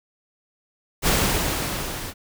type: noise with level ramp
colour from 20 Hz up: pink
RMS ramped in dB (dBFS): -18 to -33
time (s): 1.02-2.14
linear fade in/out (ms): 50
effects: none